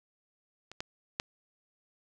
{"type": "clicks", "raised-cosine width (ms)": 0.2, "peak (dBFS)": [-28, -18, -13], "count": 3, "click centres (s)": [0.716, 0.805, 1.199], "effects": []}